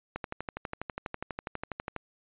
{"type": "click train", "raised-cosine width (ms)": 0.5, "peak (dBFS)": -19, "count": 23, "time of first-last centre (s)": [0.16, 1.963], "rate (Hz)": 12.2, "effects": ["resampled to 8000 Hz"]}